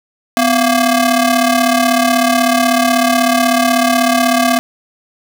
sawtooth ring-modulated tone, 466.2 Hz, A#4, in tune, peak -3 dBFS, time 0.37-4.59 s, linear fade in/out 0 ms, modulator 215 Hz, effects none

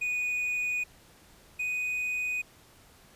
triangle tone pair in turn, 2472 / 2489 Hz, D#7 / D#7, -12 / 0 cents, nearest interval unison, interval 12 cents, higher second, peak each -26 / -27 dBFS, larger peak first, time 0.01-0.84 / 1.59-2.42 s, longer neither, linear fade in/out 10 ms, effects pink hiss -57 dBFS RMS until 3.15 s + resampled to 32000 Hz

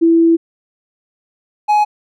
sine / triangle tone pair in turn, 331.7 / 839.7 Hz, E4 / G#5, +11 / +19 cents, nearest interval octave + major third, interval 1608 cents, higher second, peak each -7 dBFS, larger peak neither, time 0.01-0.37 / 1.68-1.85 s, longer first, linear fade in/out 20 ms, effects none

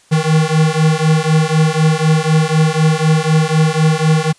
square beating tone pair, 155.56 / 159.56 Hz, D#3 / D#3, 0 / +44 cents, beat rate 4 Hz, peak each -14 / -14 dBFS, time 0.11-4.33 s, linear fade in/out 20 ms, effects white hiss -50 dBFS RMS until 4.38 s + resampled to 22050 Hz

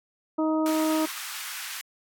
harmonic tone, 314.1 Hz, D#4, 16 cents sharp, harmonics 1 / 2 / 3 / 4, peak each -23 / -29 / -33 / -35 dBFS, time 0.38-1.06 s, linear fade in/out 10 ms
pink high-pass noise, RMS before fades -36 dBFS, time 0.66-1.81 s, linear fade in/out 0 ms, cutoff 1200 Hz, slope 24 dB/octave
effects AAC 64 kbps

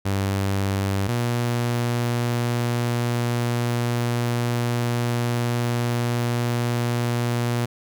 sawtooth tone pair in turn, 98 / 119.76 Hz, G2 / A#2, 0 / +47 cents, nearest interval minor third, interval 347 cents, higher second, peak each -17 dBFS, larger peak neither, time 0.05-1.08 / 1.08-7.66 s, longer second, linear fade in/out 10 ms, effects none

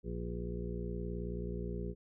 harmonic tone with a mistuned harmonic, 58.9 Hz, A#1, 19 cents sharp, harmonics 1 / 2 / 3 / 4 / 6 / 7 / 8, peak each -40 / -46 / -42 / -48 / -47 / -44 / -51 dBFS, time 0.03-1.95 s, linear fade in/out 50 ms, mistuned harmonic 8, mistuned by +80 cents, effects none

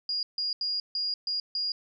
sine tone bursts at uneven times, 4852 Hz, D#8, 44 cents flat, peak -27 dBFS, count 6, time 0.09-0.23 / 0.38-0.53 / 0.61-0.8 / 0.95-1.14 / 1.27-1.4 / 1.55-1.72 s, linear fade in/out 2 ms, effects none

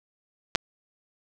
clicks, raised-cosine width 0.2 ms, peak -5 dBFS, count 2, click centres 0.551 / 0.557 s, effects 7-bit

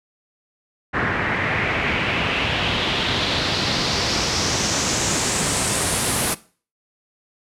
pink noise with low-pass filter sweep, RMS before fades -21 dBFS, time 0.93-6.35 s, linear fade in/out 20 ms, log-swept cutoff 1700 to 11000 Hz, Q 2.9, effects noise-tail reverb RT60 0.4 s tail -19 dB re dry + high-pass 80 Hz 12 dB/octave

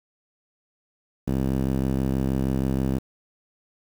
sawtooth tone with band-pass filter, 66.3 Hz, C2, 23 cents sharp, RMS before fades -24 dBFS, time 1.27-2.99 s, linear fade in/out 10 ms, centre 230 Hz, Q 1.2, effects 7-bit

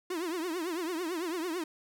45% pulse tone with vibrato, 341.1 Hz, F4, 41 cents flat, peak -32 dBFS, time 0.1-1.64 s, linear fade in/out 5 ms, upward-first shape triangle, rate 9 Hz, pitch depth 190 cents each way, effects none

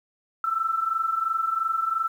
sine tone pair together, 1311.1 / 1334 Hz, E6 / E6, -10 / +20 cents, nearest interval unison, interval 30 cents, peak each -28 / -24 dBFS, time 0.44-2.08 s, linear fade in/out 2 ms, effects 9-bit

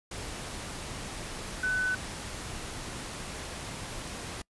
sine tone in noise, 1500 Hz, F#6, 23 cents sharp, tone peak -26 dBFS, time 1.63-1.95 s, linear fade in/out 5 ms, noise pink, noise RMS -39 dBFS, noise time 0.11-4.42 s, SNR +10 dB, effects noise-tail reverb RT60 0.1 s tail -25 dB re dry + resampled to 24000 Hz

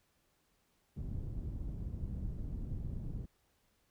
pink low-pass noise, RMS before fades -40 dBFS, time 0.96-3.26 s, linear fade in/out 10 ms, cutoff 160 Hz, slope 12 dB/octave, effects pink hiss -75 dBFS RMS until 3.9 s

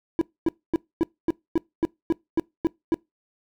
triangle tone bursts, 329.6 Hz, E4, in tune, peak -15 dBFS, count 11, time 0.19-2.943 s, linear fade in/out 0 ms, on 23 ms, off 250 ms, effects noise-tail reverb RT60 0.2 s tail -24 dB re dry

